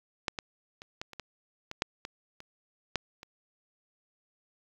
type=clicks; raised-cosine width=0.2 ms; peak=-11 / -17 / -27 / -19 / -28 / -21 / -21 / -9 / -20 / -28 / -11 / -28 dBFS; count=12; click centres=0.282 / 0.388 / 0.819 / 1.015 / 1.133 / 1.197 / 1.714 / 1.821 / 2.051 / 2.404 / 2.957 / 3.231 s; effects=low-pass 7000 Hz 12 dB/octave + 8-bit